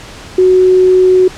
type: tone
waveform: sine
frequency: 370 Hz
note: F#4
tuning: in tune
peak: -4 dBFS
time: 0.38-1.28 s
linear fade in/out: 5 ms
effects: pink hiss -31 dBFS RMS until 1.37 s + low-pass 7000 Hz 12 dB/octave